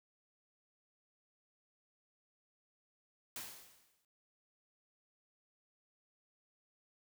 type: noise with exponential decay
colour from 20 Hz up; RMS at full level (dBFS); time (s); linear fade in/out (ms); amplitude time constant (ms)
white; -43; 3.36-4.05; 2; 150
effects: noise-tail reverb RT60 0.1 s tail -21 dB re dry